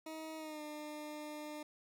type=tone with pitch glide; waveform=20% pulse; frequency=316.7 to 301 Hz; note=D#4 to D4; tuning=+31 to +43 cents; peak=-39 dBFS; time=0.06-1.63 s; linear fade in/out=5 ms; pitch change=-88 cents; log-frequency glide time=0.37-0.62 s; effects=none